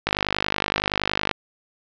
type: click train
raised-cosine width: 0.3 ms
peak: -4 dBFS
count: 64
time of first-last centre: 0.07-1.313 s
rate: 50.7 Hz
effects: resampled to 16000 Hz + 7-bit